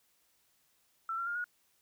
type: tone with pitch steps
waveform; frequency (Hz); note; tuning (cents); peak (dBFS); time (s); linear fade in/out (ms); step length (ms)
sine; 1335 / 1371.7 / 1409.5 / 1448.3; E6 / F6 / F6 / F#6; +22 / -32 / +16 / -37; -33; 1.09-1.442; 2; 88
effects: white hiss -72 dBFS RMS until 1.81 s